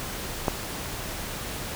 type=click; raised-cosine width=1 ms; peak=-8 dBFS; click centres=0.482 s; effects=pink hiss -34 dBFS RMS until 1.75 s